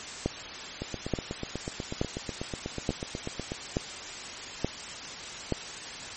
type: two click trains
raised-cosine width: 2 ms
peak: -19 / -12 dBFS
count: 23 / 7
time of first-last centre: 0.82-3.519 / 0.26-5.523 s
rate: 8.15 / 1.14 Hz
effects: white hiss -39 dBFS RMS until 6.16 s + MP3 32 kbps